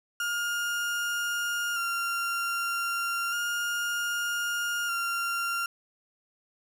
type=tone with vibrato; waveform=35% pulse; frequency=1400 Hz; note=F6; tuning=4 cents sharp; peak=-26 dBFS; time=0.2-5.66 s; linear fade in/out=2 ms; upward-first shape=square; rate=0.32 Hz; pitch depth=20 cents each way; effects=none